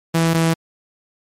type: tone pair in turn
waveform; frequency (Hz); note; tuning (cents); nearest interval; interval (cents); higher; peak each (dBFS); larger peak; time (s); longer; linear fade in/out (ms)
sawtooth; 164.81 / 164.11; E3 / E3; 0 / -7; unison; 7; first; -10; neither; 0.14-0.34 / 0.34-0.54; neither; 10
effects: MP3 64 kbps